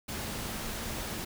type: tone in noise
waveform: sine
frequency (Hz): 219.6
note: A3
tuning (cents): -3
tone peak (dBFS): -45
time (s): 0.08-1.25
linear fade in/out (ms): 10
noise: pink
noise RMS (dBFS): -37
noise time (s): 0.08-1.25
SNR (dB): -11
effects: none